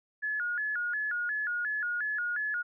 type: tone with vibrato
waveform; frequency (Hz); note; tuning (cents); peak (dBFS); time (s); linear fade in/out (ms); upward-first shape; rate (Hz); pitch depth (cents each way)
sine; 1568; G6; 0; -29; 0.22-2.63; 20; square; 2.8; 150
effects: none